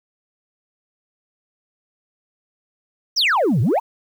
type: exponential two-way sweep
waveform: sine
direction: down then up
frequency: 6100 to 103.2 to 1024 Hz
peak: -12 dBFS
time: 3.16-3.8 s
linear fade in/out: 20 ms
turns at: 3.61 s
effects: tanh soft clip ceiling -13 dBFS + 8-bit